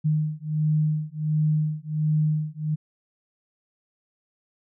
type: beating tone pair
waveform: sine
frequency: 152.9 / 154.3 Hz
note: D#3 / D#3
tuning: -30 / -14 cents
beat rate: 1.4 Hz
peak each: -24 dBFS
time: 0.04-2.76 s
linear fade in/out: 20 ms
effects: none